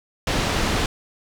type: low-pass noise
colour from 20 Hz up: pink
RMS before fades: -22 dBFS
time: 0.27-0.86 s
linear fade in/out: 2 ms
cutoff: 5600 Hz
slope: 12 dB/octave
effects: none